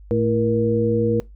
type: harmonic tone with a mistuned harmonic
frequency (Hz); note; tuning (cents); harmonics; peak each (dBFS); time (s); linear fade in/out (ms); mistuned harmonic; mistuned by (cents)
110.8; A2; +13; 1 / 2 / 3 / 4; -23 / -23 / -25 / -19; 0.11-1.2; 0; 4; +110
effects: noise-tail reverb RT60 0.2 s tail -23 dB re dry + added 50 Hz sine -40 dBFS peak until 1.35 s